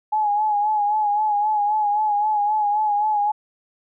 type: tone with vibrato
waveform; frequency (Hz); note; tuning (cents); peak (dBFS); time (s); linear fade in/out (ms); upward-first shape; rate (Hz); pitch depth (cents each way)
sine; 840; G#5; +19; -17; 0.12-3.32; 10; sine; 3.8; 48
effects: none